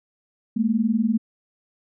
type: tone pair together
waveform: sine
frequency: 212.9 / 233.1 Hz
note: G#3 / A#3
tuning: +43 / 0 cents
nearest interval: major second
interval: 157 cents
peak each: -21 dBFS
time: 0.56-1.18 s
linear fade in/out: 10 ms
effects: none